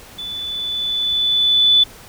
sine tone with level ramp, 3483 Hz, A7, 18 cents flat, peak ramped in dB -26 to -8 dBFS, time 0.18-1.84 s, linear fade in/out 10 ms, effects pink hiss -41 dBFS RMS until 2.08 s

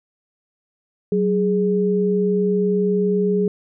sine tone pair together, 187.47 / 415.3 Hz, F#3 / G#4, +23 / 0 cents, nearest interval octave + major second, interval 1377 cents, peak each -19 / -18 dBFS, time 1.12-3.48 s, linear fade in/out 2 ms, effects none

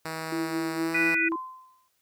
5% pulse tone with pitch glide, 160.5 to 166.06 Hz, E3 to E3, -46 to +13 cents, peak -21 dBFS, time 0.05-1.15 s, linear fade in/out 5 ms, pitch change +59 cents, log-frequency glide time 0.75-0.99 s
sine tone with tremolo, 328.9 Hz, E4, 4 cents flat, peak -26 dBFS, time 0.32-1.36 s, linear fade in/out 5 ms, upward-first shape sine, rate 4.4 Hz, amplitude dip 50%
harmonic tone, 493.9 Hz, B4, in tune, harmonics 3 / 4 / 5, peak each -29 / -27 / -25 dBFS, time 0.94-1.29 s, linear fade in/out 10 ms
sine tone with exponential decay, 1032 Hz, C6, 24 cents flat, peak -27 dBFS, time 1.32-1.88 s, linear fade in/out 0 ms, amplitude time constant 120 ms
effects white hiss -72 dBFS RMS until 2.01 s

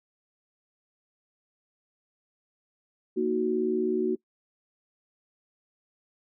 sine chord, D# minor, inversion second, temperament equal, 233.1 / 311.1 / 370 Hz, A#3 / D#4 / F#4, 0 / 0 / 0 cents, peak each -30 / -31 / -25 dBFS, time 3.16-4.16 s, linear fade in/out 20 ms, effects noise-tail reverb RT60 0.1 s tail -22 dB re dry

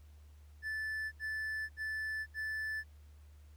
triangle tone bursts, 1750 Hz, A6, 10 cents flat, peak -34 dBFS, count 4, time 0.62-2.839 s, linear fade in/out 50 ms, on 500 ms, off 73 ms, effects added 74 Hz sine -54 dBFS peak until 3.56 s + pink hiss -71 dBFS RMS until 3.56 s

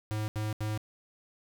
square tone bursts, 107.3 Hz, A2, 43 cents flat, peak -31 dBFS, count 3, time 0.11-0.776 s, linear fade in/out 0 ms, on 170 ms, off 78 ms, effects none

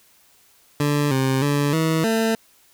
20% pulse tone with pitch steps, 146 / 132.8 / 144.1 / 160.6 / 224 Hz, D3 / C3 / D3 / E3 / A3, -10 / +26 / -33 / -45 / +31 cents, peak -13 dBFS, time 0.8-2.35 s, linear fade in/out 2 ms, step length 310 ms, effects white hiss -56 dBFS RMS until 2.73 s

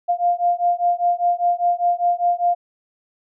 sine beating tone pair, 698.5 / 703.5 Hz, F5 / F5, 0 / +12 cents, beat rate 5 Hz, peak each -19 dBFS, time 0.08-2.55 s, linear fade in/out 20 ms, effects none

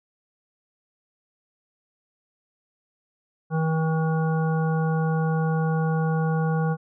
harmonic tone, 160 Hz, D#3, 49 cents sharp, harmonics 1 / 3 / 5 / 7 / 9, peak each -21 / -30 / -32 / -37 / -36 dBFS, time 3.5-6.77 s, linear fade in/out 50 ms, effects none

